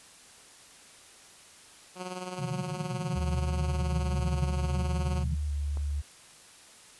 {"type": "tone with tremolo", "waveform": "10% pulse", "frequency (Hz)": 182.4, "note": "F#3", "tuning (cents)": -24, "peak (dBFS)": -25, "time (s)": [1.95, 5.25], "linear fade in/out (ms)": 50, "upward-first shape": "triangle", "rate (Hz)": 19, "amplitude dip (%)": 65}
{"type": "band-pass noise", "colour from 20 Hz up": "pink", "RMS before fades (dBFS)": -34, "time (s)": [2.38, 5.36], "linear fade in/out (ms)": 20, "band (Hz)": [130, 170], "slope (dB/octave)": 48}
{"type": "tone with vibrato", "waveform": "sine", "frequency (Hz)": 73.42, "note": "D2", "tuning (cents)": 0, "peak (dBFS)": -28, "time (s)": [3.15, 6.02], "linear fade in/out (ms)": 20, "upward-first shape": "square", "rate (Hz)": 0.64, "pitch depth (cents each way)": 24}
{"type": "click", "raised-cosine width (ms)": 1, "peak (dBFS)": -30, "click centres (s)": 5.772}
{"effects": ["white hiss -53 dBFS RMS until 6.99 s", "resampled to 24000 Hz"]}